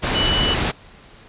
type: tone in noise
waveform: sine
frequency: 2960 Hz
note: F#7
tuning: in tune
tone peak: -19 dBFS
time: 0.14-0.55 s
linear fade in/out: 20 ms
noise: pink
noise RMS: -20 dBFS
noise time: 0.02-0.72 s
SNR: -2 dB
effects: pink hiss -46 dBFS RMS until 1.28 s + resampled to 8000 Hz